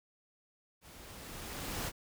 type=noise with level ramp; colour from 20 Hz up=pink; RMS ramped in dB=-55 to -36 dBFS; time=0.81-1.92 s; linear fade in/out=50 ms; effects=none